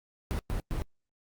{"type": "noise bursts at uneven times", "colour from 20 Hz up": "brown", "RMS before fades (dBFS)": -31, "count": 3, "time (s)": [[0.31, 0.39], [0.5, 0.6], [0.71, 0.82]], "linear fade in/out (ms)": 0, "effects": ["noise-tail reverb RT60 0.1 s tail -26 dB re dry", "Opus 48 kbps"]}